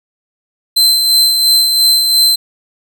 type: tone with tremolo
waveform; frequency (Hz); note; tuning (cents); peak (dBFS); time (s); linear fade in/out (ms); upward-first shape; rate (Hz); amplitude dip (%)
40% pulse; 4088; C8; -41; -5; 0.76-2.36; 10; sine; 2.9; 40
effects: none

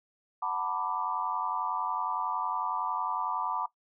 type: chord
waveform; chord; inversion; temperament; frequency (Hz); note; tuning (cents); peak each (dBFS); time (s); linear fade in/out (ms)
sine; B minor seventh; second; equal with one note detuned; 740 / 896.9 / 987.8 / 1174.7; F#5 / A5 / B5 / D6; 0 / +33 / 0 / 0; -38 / -34 / -34 / -34; 0.42-3.66; 5
effects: noise-tail reverb RT60 0.1 s tail -17 dB re dry

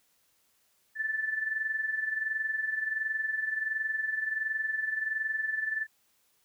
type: tone with amplitude modulation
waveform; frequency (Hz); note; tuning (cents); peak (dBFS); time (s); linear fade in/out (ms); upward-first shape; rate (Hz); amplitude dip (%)
sine; 1756; A6; -4; -26; 0.95-5.87; 50; sine; 21.4; 65
effects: white hiss -70 dBFS RMS until 6.44 s

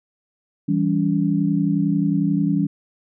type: chord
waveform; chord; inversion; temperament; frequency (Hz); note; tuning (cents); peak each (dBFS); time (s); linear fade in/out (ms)
sine; C# diminished; first; equal with one note detuned; 164.81 / 196 / 284.2; E3 / G3 / C#4; 0 / 0 / +43; -21; 0.68-2.67; 10
effects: none

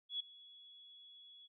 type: tone with ADSR envelope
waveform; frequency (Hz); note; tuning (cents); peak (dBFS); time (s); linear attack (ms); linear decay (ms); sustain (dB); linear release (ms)
sine; 3373; G#7; +26; -35; 0.09-1.48; 110; 7; -21; 27
effects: none

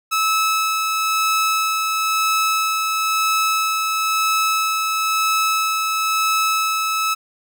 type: tone with tremolo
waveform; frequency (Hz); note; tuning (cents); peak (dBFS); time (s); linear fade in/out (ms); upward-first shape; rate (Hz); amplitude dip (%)
sawtooth; 1300; E6; -24; -12; 0.11-7.15; 20; sine; 1; 30
effects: none

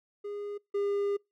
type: tone pair in turn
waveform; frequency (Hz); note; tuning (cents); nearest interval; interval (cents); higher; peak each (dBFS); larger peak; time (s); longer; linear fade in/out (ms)
triangle; 410 / 403.7; G#4 / G#4; -22 / -49; unison; 27; first; -33 / -25; second; 0.24-0.58 / 0.74-1.17; second; 10
effects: noise-tail reverb RT60 0.2 s tail -25 dB re dry

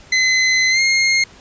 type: tone with pitch glide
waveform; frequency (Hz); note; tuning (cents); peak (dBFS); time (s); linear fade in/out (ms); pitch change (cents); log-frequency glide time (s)
sawtooth; 2041 to 2135; C7 to C7; -44 to +34; -9; 0.12-1.24; 5; +78; 0.7-0.81
effects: pink hiss -44 dBFS RMS until 1.4 s + resampled to 16000 Hz

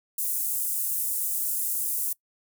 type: high-pass noise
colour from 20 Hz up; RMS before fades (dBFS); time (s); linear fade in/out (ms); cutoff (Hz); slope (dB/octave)
pink; -28; 0.18-2.13; 5; 9300; 24
effects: noise-tail reverb RT60 0.1 s tail -23 dB re dry

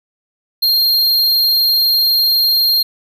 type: tone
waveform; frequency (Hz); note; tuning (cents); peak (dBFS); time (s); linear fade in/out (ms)
square; 4208; C8; +9; -11; 0.62-2.83; 10
effects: none

